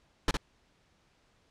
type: noise with echo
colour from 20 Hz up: pink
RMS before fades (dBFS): -25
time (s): 0.28-0.31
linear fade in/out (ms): 2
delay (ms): 60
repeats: 1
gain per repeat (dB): -5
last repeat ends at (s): 0.37
effects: pink hiss -68 dBFS RMS until 1.5 s + low-pass 6000 Hz 12 dB/octave